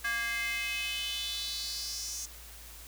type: tone with high-pass filter sweep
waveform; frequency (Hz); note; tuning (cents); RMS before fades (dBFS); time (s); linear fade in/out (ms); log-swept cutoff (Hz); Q
square; 232.8; A#3; -2; -35; 0.04-2.26; 10; 1600 to 6400; 4.3
effects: added 57 Hz sine -50 dBFS peak until 2.87 s + white hiss -50 dBFS RMS until 2.87 s